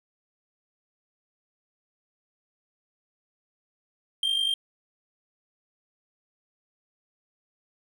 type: tone with amplitude modulation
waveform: triangle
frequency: 3178 Hz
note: G7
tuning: 23 cents sharp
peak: -19 dBFS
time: 4.23-4.54 s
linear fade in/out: 2 ms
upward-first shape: sine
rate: 50.3 Hz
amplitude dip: 60%
effects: none